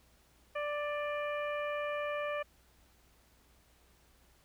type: harmonic tone with a mistuned harmonic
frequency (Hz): 588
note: D5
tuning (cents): +2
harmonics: 1 / 2 / 3 / 4 / 5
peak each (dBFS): -35 / -40 / -43 / -44 / -52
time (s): 0.55-2.43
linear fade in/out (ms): 10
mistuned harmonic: 4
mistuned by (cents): +27
effects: added 60 Hz sine -67 dBFS peak until 4.44 s + pink hiss -67 dBFS RMS until 4.44 s